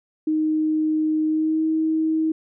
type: tone with pitch glide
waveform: sine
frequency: 311.1 to 317.3 Hz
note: D#4 to D#4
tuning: 0 to +34 cents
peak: -18 dBFS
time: 0.27-2.32 s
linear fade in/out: 5 ms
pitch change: +34 cents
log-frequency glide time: 1.26-1.64 s
effects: none